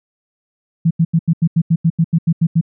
sine tone bursts, 164.9 Hz, E3, 1 cent sharp, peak -9 dBFS, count 13, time 0.85-2.612 s, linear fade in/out 10 ms, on 58 ms, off 84 ms, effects none

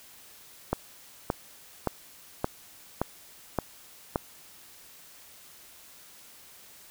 click train, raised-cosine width 1 ms, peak -11 dBFS, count 7, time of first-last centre 0.73-4.159 s, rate 1.75 Hz, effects white hiss -52 dBFS RMS until 6.9 s

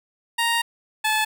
15% pulse tone pair in turn, 932.3 / 866.2 Hz, A#5 / A5, 0 / -27 cents, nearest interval minor second, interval 127 cents, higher first, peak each -13 dBFS, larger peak neither, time 0.38-0.62 / 1.04-1.25 s, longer first, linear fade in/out 10 ms, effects none

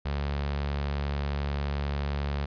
sawtooth tone with notch filter, 71.3 Hz, C#2, 49 cents sharp, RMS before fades -30 dBFS, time 0.05-2.46 s, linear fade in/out 10 ms, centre 300 Hz, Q 1.9, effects resampled to 11025 Hz

